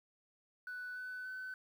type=tone with pitch steps; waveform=sine; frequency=1487 / 1500.8 / 1514.7 Hz; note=F#6 / F#6 / F#6; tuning=+8 / +24 / +40 cents; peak=-40 dBFS; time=0.67-1.54 s; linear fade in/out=2 ms; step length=290 ms; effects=tanh soft clip ceiling -39 dBFS + 11-bit

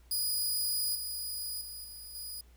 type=tone with level steps; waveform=15% pulse; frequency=4937 Hz; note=D#8; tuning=14 cents flat; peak=-23 / -29 / -35 / -38 / -33 dBFS; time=0.11-2.41 s; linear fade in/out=5 ms; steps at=0.95 / 1.61 / 1.84 / 2.15 s; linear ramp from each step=2 ms; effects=added 60 Hz sine -56 dBFS peak until 2.56 s + pink hiss -67 dBFS RMS until 2.56 s

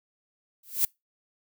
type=noise with exponential growth; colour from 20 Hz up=violet; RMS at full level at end=-19 dBFS; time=0.63-0.85 s; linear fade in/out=5 ms; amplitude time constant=47 ms; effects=noise-tail reverb RT60 0.2 s tail -25 dB re dry

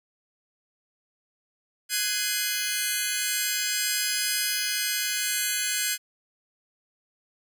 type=chord; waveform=10% pulse; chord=Ab dominant seventh; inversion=third; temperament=just; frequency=1495.1 / 1661.2 / 2077 / 2492 Hz; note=Gb6 / Ab6 / C7 / Eb7; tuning=+18 / 0 / -13 / +2 cents; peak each=-22 dBFS; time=1.89-5.98 s; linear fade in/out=50 ms; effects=none

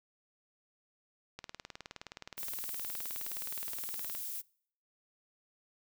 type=click train; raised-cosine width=0.2 ms; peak=-26 dBFS; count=54; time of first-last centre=1.39-4.15 s; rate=19.2 Hz
type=noise; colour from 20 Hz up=violet; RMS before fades=-40 dBFS; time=2.37-4.42 s; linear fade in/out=20 ms
effects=noise-tail reverb RT60 0.6 s tail -25 dB re dry

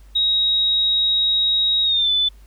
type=tone with pitch glide; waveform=sine; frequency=3796 to 3501 Hz; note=A#7 to A7; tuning=+31 to -9 cents; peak=-15 dBFS; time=0.15-2.29 s; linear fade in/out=10 ms; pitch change=-140 cents; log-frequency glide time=1.83-2.1 s; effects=added 50 Hz sine -42 dBFS peak until 2.46 s + pink hiss -57 dBFS RMS until 2.46 s

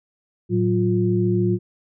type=tone cluster; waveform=sine; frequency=112.5 / 185.7 / 352.9 Hz; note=A2 / F#3 / F4; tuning=+39 / +7 / +18 cents; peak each=-21 dBFS; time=0.49-1.59 s; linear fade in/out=50 ms; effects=none

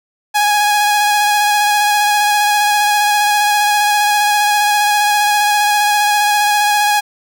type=tone with vibrato; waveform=sawtooth; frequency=830.6 Hz; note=G#5; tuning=in tune; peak=-7 dBFS; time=0.34-7.01 s; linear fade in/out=20 ms; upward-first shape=square; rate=15 Hz; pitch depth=14 cents each way; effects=none

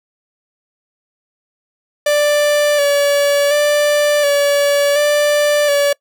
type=tone with vibrato; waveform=45% pulse; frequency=580 Hz; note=D5; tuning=22 cents flat; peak=-11 dBFS; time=2.06-5.93 s; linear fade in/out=5 ms; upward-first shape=square; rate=0.69 Hz; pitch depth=26 cents each way; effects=noise-tail reverb RT60 0.1 s tail -24 dB re dry

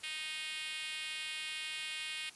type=tone with high-pass filter; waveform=5% pulse; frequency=311.1 Hz; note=D#4; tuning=in tune; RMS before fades=-41 dBFS; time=0.03-2.3 s; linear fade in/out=10 ms; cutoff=2500 Hz; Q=1.9; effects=white hiss -56 dBFS RMS until 2.35 s + resampled to 24000 Hz

